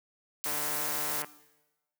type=noise; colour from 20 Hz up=blue; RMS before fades=-33 dBFS; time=0.44-1.22 s; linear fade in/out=0 ms
type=click train; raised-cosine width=0.5 ms; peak=-23 dBFS; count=118; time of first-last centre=0.46-1.245 s; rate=149 Hz
effects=noise-tail reverb RT60 1.0 s tail -17 dB re dry + high-pass 200 Hz 12 dB/octave